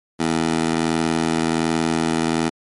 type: tone with high-pass filter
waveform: 15% pulse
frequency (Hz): 81.3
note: E2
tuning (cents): -23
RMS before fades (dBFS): -20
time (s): 0.19-2.5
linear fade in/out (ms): 20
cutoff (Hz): 260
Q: 1.1
effects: MP3 48 kbps